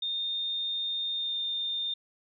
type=tone with pitch glide; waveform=sine; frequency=3647 to 3624 Hz; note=A#7 to A#7; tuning=-39 to -50 cents; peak=-29 dBFS; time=0.02-1.94 s; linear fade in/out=5 ms; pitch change=-11 cents; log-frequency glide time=1.15-1.36 s; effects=none